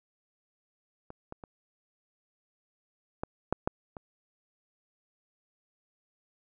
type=clicks; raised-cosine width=1 ms; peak=-29 / -26 / -30 / -18 / -12 / -13 / -27 dBFS; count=7; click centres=1.104 / 1.324 / 1.438 / 3.235 / 3.526 / 3.675 / 3.968 s; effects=none